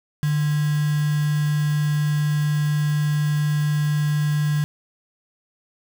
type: tone with quantisation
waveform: sine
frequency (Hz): 149.3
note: D3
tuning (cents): +29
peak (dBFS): -18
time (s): 0.23-4.64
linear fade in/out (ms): 0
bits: 5
effects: none